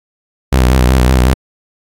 sawtooth tone with vibrato, 63.4 Hz, B1, 46 cents sharp, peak -3 dBFS, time 0.52-1.34 s, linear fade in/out 10 ms, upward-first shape square, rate 5.4 Hz, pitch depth 51 cents each way, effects AAC 64 kbps

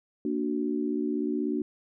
sine chord, Bb augmented, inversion none, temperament equal, 233.1 / 293.7 / 370 Hz, Bb3 / D4 / F#4, 0 / 0 / 0 cents, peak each -31 / -29 / -32 dBFS, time 0.25-1.62 s, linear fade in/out 2 ms, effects none

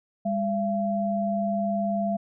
sine tone pair together, 201.9 / 679.1 Hz, G#3 / F5, -49 / -49 cents, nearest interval octave + major sixth, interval 2100 cents, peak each -26 dBFS, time 0.25-2.17 s, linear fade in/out 10 ms, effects none

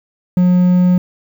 triangle tone, 180.1 Hz, F#3, 46 cents flat, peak -6 dBFS, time 0.37-0.98 s, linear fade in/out 2 ms, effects 7-bit

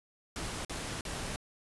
pink noise with dropouts, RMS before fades -38 dBFS, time 0.36-1.36 s, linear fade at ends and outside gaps 0 ms, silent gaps 0.648-0.696 / 1.009-1.052 s, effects resampled to 24000 Hz

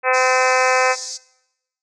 harmonic tone, 256.8 Hz, C4, 32 cents flat, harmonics 2 / 3 / 4 / 5 / 6 / 7 / 8 / 9 / 10, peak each -19 / -21 / -22 / -23 / -24 / -24 / -25 / -26 / -26 dBFS, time 0.03-0.96 s, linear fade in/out 50 ms
white band-pass noise, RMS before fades -30 dBFS, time 0.13-1.18 s, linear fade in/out 20 ms, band 4600 to 6900 Hz, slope 48 dB/octave
effects noise-tail reverb RT60 0.9 s tail -21 dB re dry

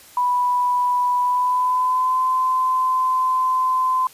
sine tone with pitch glide, 986 to 1027.3 Hz, B5 to C6, -3 to -32 cents, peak -16 dBFS, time 0.17-4.07 s, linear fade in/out 2 ms, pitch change +71 cents, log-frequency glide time 1.21-2.22 s, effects white hiss -46 dBFS RMS until 4.13 s + resampled to 32000 Hz

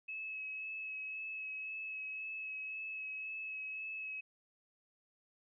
sine tone with vibrato, 2580 Hz, E7, 38 cents flat, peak -40 dBFS, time 0.08-4.21 s, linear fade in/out 10 ms, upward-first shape sine, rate 1.9 Hz, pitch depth 15 cents each way, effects none

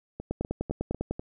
two click trains, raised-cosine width 2 ms, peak -16 / -22 dBFS, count 9 / 5, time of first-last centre 0.31-1.11 / 0.2-1.195 s, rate 10 / 4.02 Hz, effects none

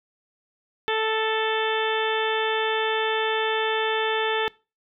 harmonic tone, 440 Hz, A4, in tune, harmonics 1 / 2 / 3 / 4 / 5 / 6 / 7 / 8, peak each -25 / -28 / -32 / -29 / -35 / -34 / -34 / -32 dBFS, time 0.88-4.48 s, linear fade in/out 0 ms, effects noise-tail reverb RT60 0.3 s tail -23 dB re dry

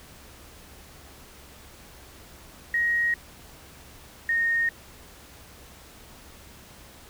sine tone pair in turn, 1884 / 1849.5 Hz, A#6 / A#6, +18 / -14 cents, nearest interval unison, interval 32 cents, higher first, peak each -21 dBFS, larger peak neither, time 2.74-3.14 / 4.29-4.69 s, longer neither, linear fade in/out 2 ms, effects added 68 Hz sine -55 dBFS peak until 7.09 s + pink hiss -49 dBFS RMS until 7.09 s

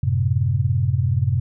sine chord, F# diminished, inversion none, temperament equal, 92.5 / 110 / 130.81 Hz, F#2 / A2 / C3, 0 / 0 / 0 cents, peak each -21 / -22 / -20 dBFS, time 0.03-1.4 s, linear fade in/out 5 ms, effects none

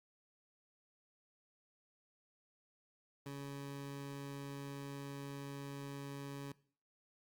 20% pulse tone, 140.1 Hz, C#3, 19 cents sharp, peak -39 dBFS, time 3.26-6.52 s, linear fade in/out 2 ms, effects noise-tail reverb RT60 0.5 s tail -20 dB re dry + Opus 48 kbps

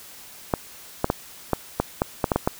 clicks, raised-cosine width 1 ms, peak -5 dBFS, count 10, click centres 0.538 / 1.044 / 1.101 / 1.533 / 1.8 / 2.019 / 2.242 / 2.318 / 2.36 / 2.475 s, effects white hiss -44 dBFS RMS until 2.59 s

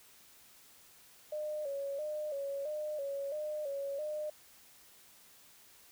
sine tone with vibrato, 581 Hz, D5, 19 cents flat, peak -35 dBFS, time 1.32-4.3 s, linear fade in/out 5 ms, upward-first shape square, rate 1.5 Hz, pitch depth 74 cents each way, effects white hiss -60 dBFS RMS until 5.91 s

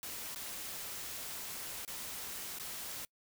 white noise with dropouts, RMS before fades -43 dBFS, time 0.03-3.05 s, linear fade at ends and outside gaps 1 ms, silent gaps 0.347-0.359 / 1.85-1.877 / 2.587-2.597 s, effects noise-tail reverb RT60 0.1 s tail -26 dB re dry

